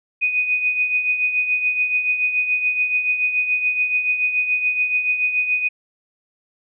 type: tone with tremolo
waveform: sine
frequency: 2489 Hz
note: D#7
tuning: in tune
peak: -14 dBFS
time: 0.21-5.69 s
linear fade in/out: 20 ms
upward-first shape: triangle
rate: 7 Hz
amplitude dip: 65%
effects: none